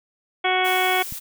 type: harmonic tone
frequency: 370 Hz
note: F#4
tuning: in tune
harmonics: 1 / 2 / 3 / 4 / 5 / 6 / 7 / 8 / 9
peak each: -26 / -22 / -29 / -28 / -31 / -24 / -34 / -36 / -28 dBFS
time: 0.44-1.03 s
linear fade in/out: 10 ms
type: noise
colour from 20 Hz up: blue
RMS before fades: -33 dBFS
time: 0.64-1.2 s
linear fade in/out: 20 ms
type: click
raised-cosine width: 5 ms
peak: -24 dBFS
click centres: 1.124 s
effects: none